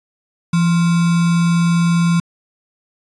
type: tone with sample-and-hold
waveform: sine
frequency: 170 Hz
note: F3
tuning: 46 cents flat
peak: -11 dBFS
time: 0.53-2.2 s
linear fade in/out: 5 ms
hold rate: 1225 Hz
effects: resampled to 22050 Hz